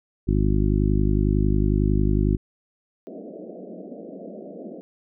harmonic tone, 51 Hz, G#1, 31 cents flat, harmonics 1 / 2 / 3 / 4 / 5 / 6 / 7, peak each -21 / -24 / -26 / -27 / -28 / -29 / -29 dBFS, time 0.27-2.37 s, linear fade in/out 20 ms
pink band-pass noise, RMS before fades -38 dBFS, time 3.07-4.81 s, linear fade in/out 0 ms, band 180 to 670 Hz, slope 96 dB/octave
effects none

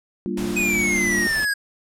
sine chord, G minor seventh, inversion none, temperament equal, 196 / 233.1 / 293.7 / 349.2 Hz, G3 / Bb3 / D4 / F4, 0 / 0 / 0 / 0 cents, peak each -27 / -29 / -31 / -28 dBFS, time 0.26-1.27 s, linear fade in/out 0 ms
pink noise, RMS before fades -33 dBFS, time 0.37-1.45 s, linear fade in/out 5 ms
square exponential sweep, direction down, 2525 to 1624 Hz, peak -20 dBFS, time 0.56-1.54 s, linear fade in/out 10 ms
effects low-pass 12000 Hz 12 dB/octave

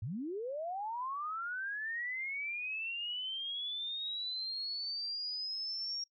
sine linear sweep, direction up, 90.6 to 5600 Hz, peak -36 dBFS, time 0.02-6.04 s, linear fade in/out 5 ms, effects noise-tail reverb RT60 0.1 s tail -23 dB re dry

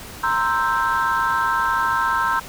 sine chord, C dominant seventh, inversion third, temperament equal, 932.3 / 1046.5 / 1318.5 / 1568 Hz, Bb5 / C6 / E6 / G6, 0 / 0 / 0 / 0 cents, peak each -22 dBFS, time 0.23-2.4 s, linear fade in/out 10 ms, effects tanh soft clip ceiling -11 dBFS + pink hiss -37 dBFS RMS until 2.48 s

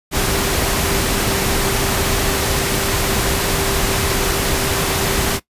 sine tone in noise, 392 Hz, G4, in tune, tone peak -26 dBFS, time 0.11-5.4 s, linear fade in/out 50 ms, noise pink, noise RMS -18 dBFS, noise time 0.11-5.4 s, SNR -11 dB, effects noise-tail reverb RT60 0.1 s tail -18 dB re dry + resampled to 32000 Hz

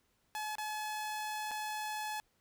sawtooth tone with dropouts, 854 Hz, G#5, 48 cents sharp, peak -33 dBFS, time 0.35-2.2 s, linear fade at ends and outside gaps 0 ms, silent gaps 0.554-0.583 / 1.511-1.515 s, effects pink hiss -75 dBFS RMS until 2.4 s

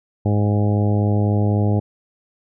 harmonic tone with a mistuned harmonic, 103.83 Hz, G#2, in tune, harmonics 1 / 2 / 3 / 4 / 5 / 6 / 7 / 8, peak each -16 / -22 / -26 / -28 / -30 / -32 / -33 / -34 dBFS, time 0.25-1.8 s, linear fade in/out 10 ms, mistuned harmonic 8, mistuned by -24 cents, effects none

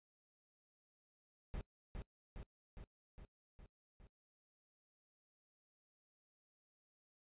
brown noise with echo, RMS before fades -43 dBFS, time 1.54-1.61 s, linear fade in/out 0 ms, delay 410 ms, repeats 6, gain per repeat -3 dB, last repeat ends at 4.07 s, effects noise-tail reverb RT60 0.1 s tail -24 dB re dry + resampled to 8000 Hz

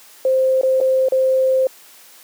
sine tone with dropouts, 523.3 Hz, C5, in tune, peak -12 dBFS, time 0.25-1.67 s, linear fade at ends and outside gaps 2 ms, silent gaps 0.613-0.632 / 0.803-0.811 / 1.086-1.121 s, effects white hiss -45 dBFS RMS until 2.23 s + high-pass 300 Hz 12 dB/octave

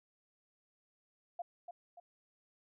sine tone with echo, 698.5 Hz, F5, in tune, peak -37 dBFS, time 1.39-1.42 s, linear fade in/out 5 ms, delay 290 ms, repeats 2, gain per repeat -7 dB, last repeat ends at 2 s, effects none

